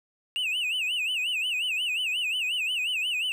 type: tone with vibrato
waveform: triangle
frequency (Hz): 2737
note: F7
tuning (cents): -36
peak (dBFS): -24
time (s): 0.36-3.32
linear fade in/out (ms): 0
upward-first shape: sine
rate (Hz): 5.6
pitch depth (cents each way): 180
effects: none